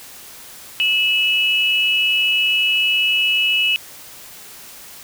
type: tone pair together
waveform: sine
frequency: 2608 / 2928 Hz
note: E7 / F#7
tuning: -19 / -19 cents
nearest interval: major second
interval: 200 cents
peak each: -17 dBFS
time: 0.8-3.76 s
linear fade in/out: 0 ms
effects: white hiss -39 dBFS RMS until 5.03 s